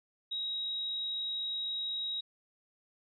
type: tone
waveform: sine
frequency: 3813 Hz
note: A#7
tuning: 38 cents sharp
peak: -33 dBFS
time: 0.31-2.21 s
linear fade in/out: 10 ms
effects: none